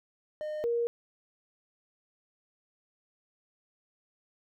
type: tone pair in turn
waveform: triangle / sine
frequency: 610 / 470.7 Hz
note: D#5 / A#4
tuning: -34 / +17 cents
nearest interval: major third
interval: 449 cents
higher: first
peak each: -31 / -26 dBFS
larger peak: second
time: 0.41-0.64 / 0.64-0.87 s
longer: neither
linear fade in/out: 0 ms
effects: none